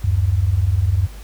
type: tone pair together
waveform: sine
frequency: 78 / 98 Hz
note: D#2 / G2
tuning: +5 / 0 cents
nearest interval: major third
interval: 395 cents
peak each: -18 / -16 dBFS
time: 0.04-1.07 s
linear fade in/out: 5 ms
effects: added 50 Hz sine -33 dBFS peak until 1.23 s + pink hiss -44 dBFS RMS until 1.23 s